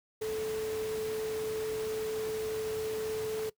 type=tone in noise; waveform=sine; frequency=436.4 Hz; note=A4; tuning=14 cents flat; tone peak=-31 dBFS; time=0.21-3.5 s; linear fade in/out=10 ms; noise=pink; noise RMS=-43 dBFS; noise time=0.21-3.5 s; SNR=+9 dB; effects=noise-tail reverb RT60 0.1 s tail -20 dB re dry + high-pass 80 Hz 12 dB/octave